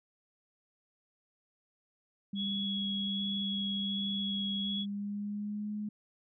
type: tone with pitch glide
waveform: sine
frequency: 199.4 to 209.9 Hz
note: G3 to G#3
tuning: +30 to +19 cents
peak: -34 dBFS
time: 2.33-5.89 s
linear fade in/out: 5 ms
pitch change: +89 cents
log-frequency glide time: 4.62-5.71 s
type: tone with vibrato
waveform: sine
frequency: 3346 Hz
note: G#7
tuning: 12 cents sharp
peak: -34 dBFS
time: 2.35-4.86 s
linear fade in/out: 50 ms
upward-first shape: sine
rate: 1.3 Hz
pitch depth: 9 cents each way
effects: none